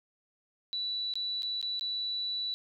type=tone with dropouts; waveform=sine; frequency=3951 Hz; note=B7; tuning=in tune; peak=-31 dBFS; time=0.73-2.54 s; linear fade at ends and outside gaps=0 ms; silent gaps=1.138-1.155 / 1.422-1.431 / 1.614-1.627 / 1.795-1.81 s; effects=none